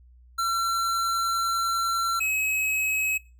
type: tone pair in turn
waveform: square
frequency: 1355 / 2558 Hz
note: E6 / D#7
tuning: +47 / +47 cents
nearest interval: major seventh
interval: 1100 cents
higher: second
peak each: -24 dBFS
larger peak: neither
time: 0.38-2.2 / 2.2-3.18 s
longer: first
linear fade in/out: 10 ms
effects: noise-tail reverb RT60 0.3 s tail -21 dB re dry + added 61 Hz sine -50 dBFS peak until 3.39 s